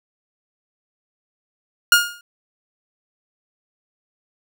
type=tone with exponential decay; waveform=sawtooth; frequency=1422 Hz; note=F6; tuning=31 cents sharp; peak=-4 dBFS; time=1.92-2.21 s; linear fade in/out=2 ms; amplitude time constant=62 ms; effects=none